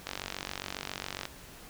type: click train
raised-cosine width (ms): 0.2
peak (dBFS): -17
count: 57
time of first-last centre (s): 0.07-1.254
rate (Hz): 47.3
effects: pink hiss -50 dBFS RMS until 1.69 s